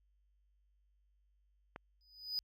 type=click; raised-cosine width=0.5 ms; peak=-30 dBFS; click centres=1.761 s
type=tone with exponential growth; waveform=triangle; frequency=4978 Hz; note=D#8; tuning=in tune; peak=-31 dBFS; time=2.01-2.39 s; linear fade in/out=0 ms; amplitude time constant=82 ms
effects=added 50 Hz sine -70 dBFS peak until 2.43 s